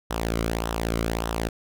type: tone with flanger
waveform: sawtooth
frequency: 56.6 Hz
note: A1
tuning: 50 cents sharp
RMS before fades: -27 dBFS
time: 0.1-1.49 s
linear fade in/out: 10 ms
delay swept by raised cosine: 0.43 to 1.17 ms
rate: 1.7 Hz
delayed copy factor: -0.65
effects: none